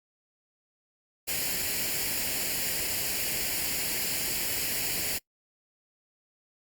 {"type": "noise with comb filter", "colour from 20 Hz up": "white", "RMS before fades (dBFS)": -30, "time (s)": [1.27, 5.19], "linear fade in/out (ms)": 20, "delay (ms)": 0.41, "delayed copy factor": 0.65, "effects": ["noise-tail reverb RT60 0.1 s tail -26 dB re dry", "Opus 48 kbps"]}